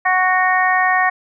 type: harmonic tone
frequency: 370 Hz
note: F#4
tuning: in tune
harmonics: 2 / 3 / 4 / 5 / 6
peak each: -17 / -19 / -27 / -16 / -26 dBFS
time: 0.05-1.1 s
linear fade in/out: 10 ms
effects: none